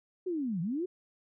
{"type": "linear two-way sweep", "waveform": "sine", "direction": "down then up", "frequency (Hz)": [380, 157.1, 380], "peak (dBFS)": -30, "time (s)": [0.26, 0.86], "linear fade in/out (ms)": 10, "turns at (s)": 0.61, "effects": []}